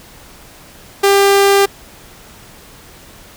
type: tone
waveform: sawtooth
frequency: 397.4 Hz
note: G4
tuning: 24 cents sharp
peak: -4 dBFS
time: 1.03-1.66 s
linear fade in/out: 10 ms
effects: pink hiss -40 dBFS RMS until 3.36 s